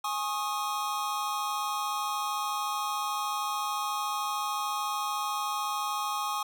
square chord, Ab suspended fourth, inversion none, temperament equal with one note detuned, 830.6 / 1090.9 / 1244.5 Hz, Ab5 / Db6 / Eb6, 0 / -28 / 0 cents, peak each -35 / -34 / -35 dBFS, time 0.04-6.43 s, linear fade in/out 5 ms, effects none

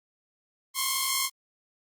5% pulse tone pair together, 1046.5 / 1087.7 Hz, C6 / C#6, 0 / -33 cents, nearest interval minor second, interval 67 cents, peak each -16 dBFS, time 0.74-1.3 s, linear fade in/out 50 ms, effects Opus 32 kbps

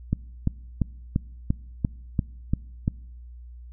click train, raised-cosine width 5 ms, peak -9 dBFS, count 9, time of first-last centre 0.13-2.879 s, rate 2.91 Hz, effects noise-tail reverb RT60 1.0 s tail -25 dB re dry + added 60 Hz sine -40 dBFS peak until 3.72 s

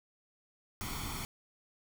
pink noise with comb filter, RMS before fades -39 dBFS, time 0.81-1.25 s, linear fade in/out 0 ms, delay 0.9 ms, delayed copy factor +0.7, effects none

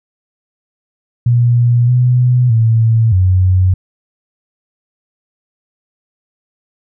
sine tone with pitch steps, 120.2 / 124.4 / 113.2 / 92.5 Hz, B2 / B2 / A2 / F#2, -46 / +13 / +50 / 0 cents, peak -7 dBFS, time 1.26-3.74 s, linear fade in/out 5 ms, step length 620 ms, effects none

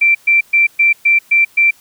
sine tone bursts, 2349 Hz, D7, in tune, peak -7 dBFS, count 7, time 0.01-1.71 s, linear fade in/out 10 ms, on 140 ms, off 120 ms, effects white hiss -48 dBFS RMS until 1.8 s

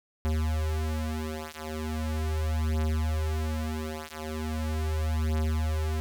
square beating tone pair, 77.78 / 78.17 Hz, D#2 / D#2, 0 / +9 cents, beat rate 0.39 Hz, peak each -31 dBFS, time 0.25-6 s, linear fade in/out 0 ms, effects none

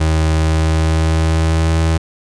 35% pulse tone with pitch glide, 79 to 80.94 Hz, D#2 to E2, +27 to -31 cents, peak -10 dBFS, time 0-1.98 s, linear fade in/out 10 ms, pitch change +42 cents, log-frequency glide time 0.25-1.75 s, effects resampled to 22050 Hz

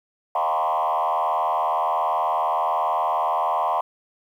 sine tone with frequency modulation, 865 Hz, A5, 30 cents flat, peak -18 dBFS, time 0.35-3.81 s, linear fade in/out 5 ms, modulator 78.7 Hz, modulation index 3, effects tanh soft clip ceiling -16 dBFS + 9-bit

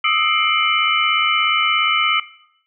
sine tone cluster, 1228 / 1305 / 2123 / 2340 / 2984 Hz, D#6 / E6 / C7 / D7 / F#7, -23 / -18 / +25 / -7 / +14 cents, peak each -21 dBFS, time 0.04-2.2 s, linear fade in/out 5 ms, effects noise-tail reverb RT60 0.7 s tail -17 dB re dry

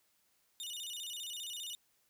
sawtooth tone with vibrato, 3267 Hz, G#7, 29 cents flat, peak -38 dBFS, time 0.6-1.75 s, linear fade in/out 0 ms, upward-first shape square, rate 15 Hz, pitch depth 190 cents each way, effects white hiss -74 dBFS RMS until 2.09 s

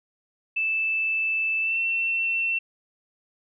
sine tone with pitch glide, 2637 to 2697 Hz, E7 to E7, 0 to +39 cents, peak -22 dBFS, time 0.56-2.59 s, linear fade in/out 10 ms, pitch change +39 cents, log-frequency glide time 1.61-1.79 s, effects none

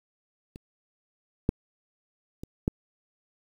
clicks, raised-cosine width 3 ms, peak -29 / -9 / -24 / -11 dBFS, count 4, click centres 0.559 / 1.491 / 2.435 / 2.679 s, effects 8-bit

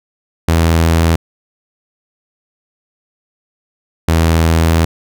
sawtooth tone pair in turn, 82.41 / 81.89 Hz, E2 / E2, 0 / -11 cents, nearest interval unison, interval 11 cents, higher first, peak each -5 dBFS, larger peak neither, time 0.48-1.16 / 4.08-4.85 s, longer second, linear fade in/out 5 ms, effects none

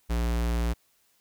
square tone, 58.27 Hz, A#1, in tune, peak -25 dBFS, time 0.09-0.74 s, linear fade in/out 20 ms, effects white hiss -67 dBFS RMS until 1.2 s

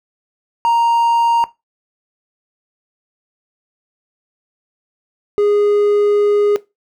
triangle tone pair in turn, 932.3 / 412.5 Hz, A#5 / G#4, 0 / -12 cents, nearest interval octave + major second, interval 1412 cents, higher first, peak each -9 dBFS, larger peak neither, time 0.65-1.44 / 5.38-6.56 s, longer second, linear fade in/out 0 ms, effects noise-tail reverb RT60 0.2 s tail -17 dB re dry

